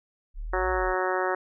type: exponential two-way sweep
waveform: sine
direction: up then down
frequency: 32.7 to 61.74 to 32.7 Hz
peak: -31 dBFS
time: 0.34-0.95 s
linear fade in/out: 50 ms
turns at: 0.72 s
type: harmonic tone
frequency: 185 Hz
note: F#3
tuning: in tune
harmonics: 2 / 3 / 4 / 5 / 6 / 7 / 8 / 9 / 10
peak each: -29 / -31 / -32 / -33 / -34 / -34 / -35 / -36 / -36 dBFS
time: 0.53-1.35 s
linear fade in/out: 5 ms
effects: none